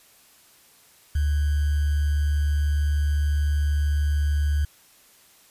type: tone with sample-and-hold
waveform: sine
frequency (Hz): 73.3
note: D2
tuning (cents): -3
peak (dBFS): -19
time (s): 1.15-4.65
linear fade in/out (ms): 5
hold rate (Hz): 1575
effects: white hiss -55 dBFS RMS until 5.5 s + resampled to 32000 Hz